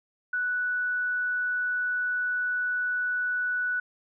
sine tone, 1480 Hz, F#6, in tune, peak -25 dBFS, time 0.33-3.8 s, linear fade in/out 5 ms, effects none

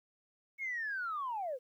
sine linear sweep, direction down, 2213 to 472.4 Hz, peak -34 dBFS, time 0.58-1.59 s, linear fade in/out 50 ms, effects tanh soft clip ceiling -30 dBFS + 12-bit

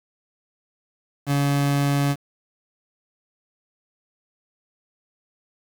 30% pulse tone, 141.7 Hz, C#3, 38 cents sharp, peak -16 dBFS, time 1.26-2.16 s, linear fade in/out 50 ms, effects 7-bit

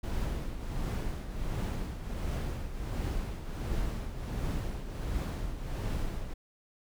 brown noise with tremolo, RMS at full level -31 dBFS, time 0.03-6.34 s, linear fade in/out 10 ms, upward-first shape triangle, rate 1.4 Hz, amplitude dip 65%, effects none

